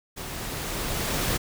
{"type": "noise with level ramp", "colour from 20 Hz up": "pink", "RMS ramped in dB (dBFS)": [-36, -25], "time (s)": [0.16, 1.38], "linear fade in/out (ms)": 20, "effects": []}